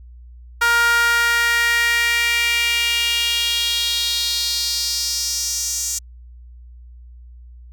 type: tone with high-pass filter sweep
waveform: sawtooth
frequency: 470 Hz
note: A#4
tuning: 14 cents sharp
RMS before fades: -19 dBFS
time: 0.61-5.99 s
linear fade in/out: 10 ms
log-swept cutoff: 1300 to 6700 Hz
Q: 3.5
effects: added 60 Hz sine -38 dBFS peak until 7.72 s